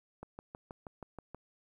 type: click train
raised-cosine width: 1 ms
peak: -30 dBFS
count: 8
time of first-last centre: 0.23-1.346 s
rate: 6.27 Hz
effects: 11-bit